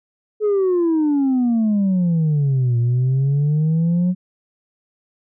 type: exponential two-way sweep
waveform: sine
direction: down then up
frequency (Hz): 431.4 to 117.5 to 184.4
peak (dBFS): -12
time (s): 0.4-4.15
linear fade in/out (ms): 50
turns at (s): 2.78
effects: tanh soft clip ceiling -13 dBFS